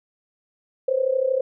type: tone with amplitude modulation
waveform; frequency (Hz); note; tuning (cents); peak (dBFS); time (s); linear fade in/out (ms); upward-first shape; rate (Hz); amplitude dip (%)
sine; 523.3; C5; 0; -15; 0.88-1.41; 5; sine; 32.8; 80
effects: none